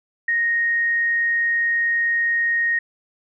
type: tone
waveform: sine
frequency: 1864.7 Hz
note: A#6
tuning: in tune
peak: -17 dBFS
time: 0.28-2.79 s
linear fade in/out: 5 ms
effects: none

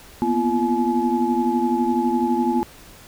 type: tone cluster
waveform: sine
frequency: 238.2 / 250.1 / 342.7 / 851 Hz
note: A#3 / B3 / F4 / G#5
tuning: +38 / +22 / -33 / +42 cents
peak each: -23 dBFS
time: 0.22-2.63 s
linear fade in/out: 0 ms
effects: pink hiss -45 dBFS RMS until 3.07 s

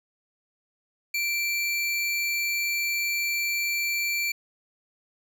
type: tone pair together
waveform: square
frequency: 2349 / 4434 Hz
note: D7 / C#8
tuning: 0 / 0 cents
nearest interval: major seventh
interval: 1100 cents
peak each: -26 / -34 dBFS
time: 1.14-4.32 s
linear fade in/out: 5 ms
effects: none

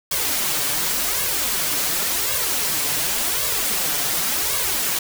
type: noise with flanger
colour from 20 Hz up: white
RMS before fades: -22 dBFS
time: 0.11-4.99 s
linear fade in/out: 5 ms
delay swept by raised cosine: 1.8 to 7 ms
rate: 0.9 Hz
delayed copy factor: +0.75
effects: none

